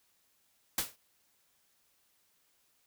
white noise with exponential decay, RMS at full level -27 dBFS, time 0.78-0.96 s, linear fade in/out 2 ms, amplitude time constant 38 ms, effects white hiss -72 dBFS RMS until 2.86 s

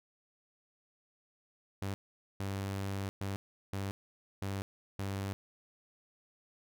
sawtooth tone bursts at uneven times, 98 Hz, G2, in tune, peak -31 dBFS, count 6, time 1.82-1.94 / 2.4-3.09 / 3.21-3.36 / 3.73-3.91 / 4.42-4.62 / 4.99-5.33 s, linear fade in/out 0 ms, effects none

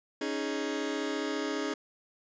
sawtooth chord, C# suspended second, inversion none, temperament just, 277.2 / 311.8 / 415.8 Hz, C#4 / D#4 / G#4, 0 / +4 / +2 cents, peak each -31 dBFS, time 0.21-1.74 s, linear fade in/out 5 ms, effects resampled to 16000 Hz

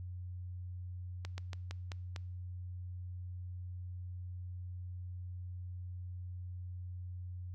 slowing click train, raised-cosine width 0.2 ms, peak -26 dBFS, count 6, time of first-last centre 1.25-2.162 s, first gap 130 ms, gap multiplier 1.17, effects noise-tail reverb RT60 0.7 s tail -24 dB re dry + added 90 Hz sine -41 dBFS peak until 7.54 s

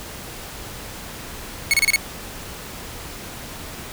sawtooth tone bursts, 2200 Hz, C#7, 14 cents flat, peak -10 dBFS, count 5, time 1.71-1.96 s, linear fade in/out 0 ms, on 26 ms, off 30 ms, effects pink hiss -35 dBFS RMS until 3.92 s

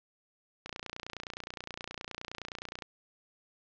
click train, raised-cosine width 0.2 ms, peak -21 dBFS, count 65, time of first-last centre 0.66-2.822 s, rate 29.6 Hz, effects low-pass 5000 Hz 12 dB/octave

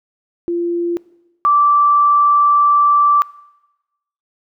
sine tone pair in turn, 344.3 / 1166.8 Hz, F4 / D6, -25 / -12 cents, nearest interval octave + major sixth, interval 2113 cents, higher second, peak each -16 / -9 dBFS, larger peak second, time 0.48-0.97 / 1.45-3.22 s, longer second, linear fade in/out 0 ms, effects noise-tail reverb RT60 1.0 s tail -21 dB re dry

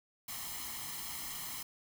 white noise with comb filter, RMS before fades -42 dBFS, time 0.28-1.63 s, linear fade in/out 5 ms, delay 0.97 ms, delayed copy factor +0.7, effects none

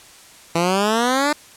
10% pulse exponential sweep, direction up, 164.81 to 302.9 Hz, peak -8 dBFS, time 0.55-1.33 s, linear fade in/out 5 ms, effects white hiss -45 dBFS RMS until 1.56 s + low-pass 10000 Hz 12 dB/octave

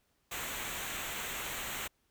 pink noise with comb filter, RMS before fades -39 dBFS, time 0.31-1.88 s, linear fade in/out 10 ms, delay 0.2 ms, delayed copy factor -0.7, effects pink hiss -75 dBFS RMS until 2.1 s

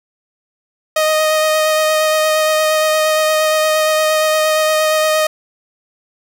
sawtooth tone with vibrato, 622.3 Hz, D#5, in tune, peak -8 dBFS, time 0.96-5.27 s, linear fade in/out 5 ms, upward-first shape sine, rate 8.6 Hz, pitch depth 12 cents each way, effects none

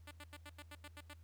5% pulse tone bursts, 293.7 Hz, D4, in tune, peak -39 dBFS, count 9, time 0.07-1.136 s, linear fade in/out 5 ms, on 42 ms, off 86 ms, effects added 82 Hz sine -56 dBFS peak until 1.23 s + pink hiss -75 dBFS RMS until 1.23 s

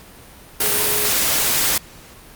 sine tone in noise, 419.9 Hz, G#4, 19 cents sharp, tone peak -28 dBFS, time 0.63-1.09 s, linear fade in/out 5 ms, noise white, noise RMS -18 dBFS, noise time 0.6-1.78 s, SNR -13 dB, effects pink hiss -43 dBFS RMS until 2.35 s + Opus 48 kbps

